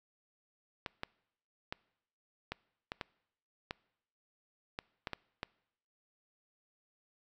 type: clicks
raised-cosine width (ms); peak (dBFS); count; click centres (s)
0.3; -21; 11; 0.862 / 1.034 / 1.725 / 2.52 / 2.919 / 3.012 / 3.709 / 4.789 / 5.072 / 5.133 / 5.431
effects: noise-tail reverb RT60 0.8 s tail -24 dB re dry